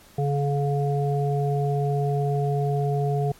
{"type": "harmonic tone", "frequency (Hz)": 141.9, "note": "C#3", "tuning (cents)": 41, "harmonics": [1, 3, 5], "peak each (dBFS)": [-22, -27, -29], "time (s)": [0.18, 3.32], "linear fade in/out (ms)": 5, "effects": ["pink hiss -52 dBFS RMS until 3.39 s", "MP3 64 kbps"]}